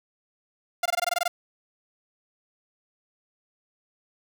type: tone bursts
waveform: sawtooth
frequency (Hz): 699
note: F5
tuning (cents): +1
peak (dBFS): -18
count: 10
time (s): 0.83-1.28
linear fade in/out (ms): 5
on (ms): 27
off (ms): 20
effects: none